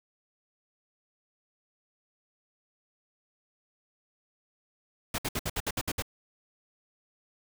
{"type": "noise bursts", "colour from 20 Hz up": "pink", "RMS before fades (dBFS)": -31, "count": 9, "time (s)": [5.14, 6.023], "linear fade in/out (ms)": 5, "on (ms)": 43, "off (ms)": 62, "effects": []}